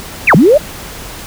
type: linear two-way sweep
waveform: sine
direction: down then up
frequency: 2794 to 130.81 to 632 Hz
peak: -3 dBFS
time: 0.27-0.58 s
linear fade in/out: 10 ms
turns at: 0.35 s
effects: pink hiss -28 dBFS RMS until 1.26 s